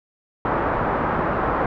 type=low-pass noise; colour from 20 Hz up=white; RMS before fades=-22 dBFS; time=0.45-1.66 s; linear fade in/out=2 ms; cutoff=1300 Hz; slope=24 dB/octave; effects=none